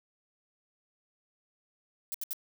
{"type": "noise bursts", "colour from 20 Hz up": "violet", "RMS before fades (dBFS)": -35, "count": 3, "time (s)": [2.12, 2.331], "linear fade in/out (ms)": 0, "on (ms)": 23, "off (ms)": 71, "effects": []}